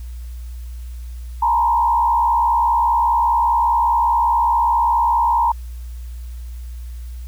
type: tone with frequency modulation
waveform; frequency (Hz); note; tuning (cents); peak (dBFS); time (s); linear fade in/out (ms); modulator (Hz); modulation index
sine; 940; A#5; +14; -13; 1.42-5.52; 5; 64.9; 0.93
effects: added 60 Hz sine -28 dBFS peak until 7.27 s + white hiss -51 dBFS RMS until 7.27 s